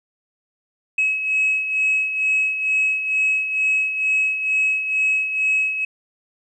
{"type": "beating tone pair", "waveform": "sine", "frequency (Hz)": [2563, 2565.2], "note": ["E7", "E7"], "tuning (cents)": [-49, -48], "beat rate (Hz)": 2.2, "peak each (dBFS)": [-24, -17], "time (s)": [0.98, 5.85], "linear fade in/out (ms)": 5, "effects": ["tanh soft clip ceiling -12 dBFS"]}